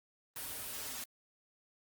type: noise with comb filter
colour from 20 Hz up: white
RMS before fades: -42 dBFS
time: 0.36-1.04 s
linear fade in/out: 2 ms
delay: 5.8 ms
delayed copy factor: -0.85
effects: Opus 32 kbps